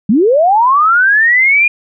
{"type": "linear sweep", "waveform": "sine", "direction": "up", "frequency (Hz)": [185, 2444], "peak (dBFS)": -6, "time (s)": [0.09, 1.68], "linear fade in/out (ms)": 5, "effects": []}